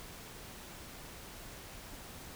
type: silence
effects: pink hiss -49 dBFS RMS until 2.35 s